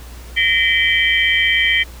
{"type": "tone cluster", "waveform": "sine", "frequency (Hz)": [1862, 2029, 2324, 3132], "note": ["A#6", "B6", "D7", "G7"], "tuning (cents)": [-2, 46, -19, -2], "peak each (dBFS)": -18, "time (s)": [0.36, 1.84], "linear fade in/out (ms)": 20, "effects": ["added 60 Hz sine -33 dBFS peak until 2 s", "pink hiss -41 dBFS RMS until 2 s"]}